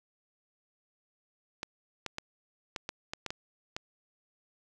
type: clicks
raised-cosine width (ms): 0.2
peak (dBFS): -18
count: 9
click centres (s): 1.631 / 2.063 / 2.184 / 2.762 / 2.891 / 3.135 / 3.263 / 3.305 / 3.765
effects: none